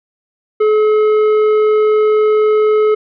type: tone with tanh clipping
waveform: sine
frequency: 428 Hz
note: A4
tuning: 48 cents flat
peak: -10 dBFS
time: 0.6-2.95 s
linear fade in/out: 10 ms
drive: 9 dB
effects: none